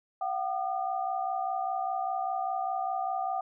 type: tone cluster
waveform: sine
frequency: 698 / 763 / 1214 Hz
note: F5 / G5 / D#6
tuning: -1 / -47 / -43 cents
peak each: -35 / -30 / -38 dBFS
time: 0.21-3.41 s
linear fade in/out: 5 ms
effects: none